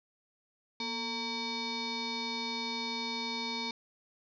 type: tone with frequency modulation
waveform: sine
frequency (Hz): 2293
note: D7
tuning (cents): -42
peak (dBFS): -33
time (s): 0.8-3.71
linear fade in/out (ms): 2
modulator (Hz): 685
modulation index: 3.7
effects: none